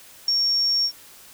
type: tone with ADSR envelope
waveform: sine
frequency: 5520 Hz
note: F8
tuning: 21 cents flat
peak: -15 dBFS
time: 0.28-0.92 s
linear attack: 4 ms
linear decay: 10 ms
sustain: -3 dB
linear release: 72 ms
effects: white hiss -47 dBFS RMS until 1.33 s